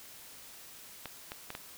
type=clicks; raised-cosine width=0.3 ms; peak=-23 dBFS; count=4; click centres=1.057 / 1.319 / 1.504 / 1.551 s; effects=white hiss -51 dBFS RMS until 1.77 s